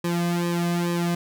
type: tone with flanger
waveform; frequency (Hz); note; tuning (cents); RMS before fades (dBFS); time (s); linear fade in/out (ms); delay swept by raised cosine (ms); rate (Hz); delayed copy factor
sawtooth; 172.7; F3; -19; -24; 0.04-1.15; 5; 1.4 to 2.19; 2.3; -0.95
effects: none